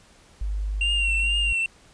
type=tone; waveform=sine; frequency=50.6 Hz; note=G#1; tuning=44 cents flat; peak=-24 dBFS; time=0.41-1.53 s; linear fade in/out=5 ms
type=tone with vibrato; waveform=triangle; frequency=2756 Hz; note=F7; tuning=24 cents flat; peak=-20 dBFS; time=0.81-1.66 s; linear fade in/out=2 ms; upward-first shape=triangle; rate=2.2 Hz; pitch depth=50 cents each way
effects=pink hiss -54 dBFS RMS until 1.93 s + resampled to 22050 Hz